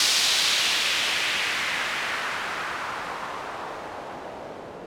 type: noise with low-pass filter sweep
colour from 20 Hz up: blue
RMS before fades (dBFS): -27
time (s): 0-4.86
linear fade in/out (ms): 2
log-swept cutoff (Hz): 4600 to 510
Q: 1.4
effects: none